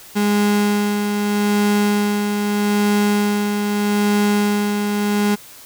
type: tone with tremolo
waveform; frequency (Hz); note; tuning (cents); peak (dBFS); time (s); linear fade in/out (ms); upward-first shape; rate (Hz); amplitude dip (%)
35% pulse; 206.3; G#3; -11; -12; 0.15-5.36; 20; sine; 0.8; 40
effects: white hiss -41 dBFS RMS until 5.65 s